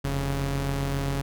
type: tone pair together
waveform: sawtooth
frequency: 43.65 / 138.59 Hz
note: F1 / C#3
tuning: 0 / 0 cents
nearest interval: octave + minor sixth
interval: 2000 cents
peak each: -26 / -23 dBFS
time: 0.04-1.22 s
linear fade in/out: 10 ms
effects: none